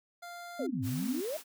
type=tone; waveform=25% pulse; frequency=697 Hz; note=F5; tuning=4 cents flat; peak=-39 dBFS; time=0.22-0.67 s; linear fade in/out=10 ms
type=tone with vibrato; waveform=sine; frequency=257 Hz; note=C4; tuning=31 cents flat; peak=-34 dBFS; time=0.59-1.21 s; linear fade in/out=10 ms; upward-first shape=square; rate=5 Hz; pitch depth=29 cents each way
type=exponential two-way sweep; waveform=sine; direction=down then up; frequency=656 to 98 to 656 Hz; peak=-33 dBFS; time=0.59-1.37 s; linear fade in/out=5 ms; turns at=0.84 s
type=high-pass noise; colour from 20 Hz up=white; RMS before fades=-45 dBFS; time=0.82-1.44 s; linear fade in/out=50 ms; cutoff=190 Hz; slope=48 dB/octave
effects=none